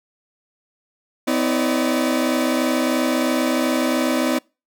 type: tone cluster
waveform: 40% pulse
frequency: 253.7 / 321.2 / 568 / 611 Hz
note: B3 / E4 / C#5 / D#5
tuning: +47 / -45 / +42 / -32 cents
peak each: -20 / -22 / -25 / -26 dBFS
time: 1.27-4.39 s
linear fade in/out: 10 ms
effects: noise-tail reverb RT60 0.3 s tail -26 dB re dry